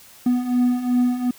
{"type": "beating tone pair", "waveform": "triangle", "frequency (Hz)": [245.1, 247.8], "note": ["B3", "B3"], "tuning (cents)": [-13, 6], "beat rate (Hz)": 2.7, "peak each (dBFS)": [-21, -16], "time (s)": [0.26, 1.31], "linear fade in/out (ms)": 5, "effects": ["white hiss -47 dBFS RMS until 1.38 s"]}